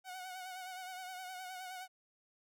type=tone with vibrato; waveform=sawtooth; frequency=740 Hz; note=F#5; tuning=in tune; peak=-40 dBFS; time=0.04-1.88 s; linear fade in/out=50 ms; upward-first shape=sine; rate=9.6 Hz; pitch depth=42 cents each way; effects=none